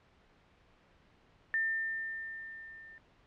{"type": "tone with level ramp", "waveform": "sine", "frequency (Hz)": 1800, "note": "A6", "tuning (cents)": 39, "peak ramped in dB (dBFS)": [-27, -50], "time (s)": [1.54, 2.98], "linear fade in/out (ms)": 0, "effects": ["pink hiss -65 dBFS RMS until 3.26 s", "low-pass 3000 Hz 12 dB/octave"]}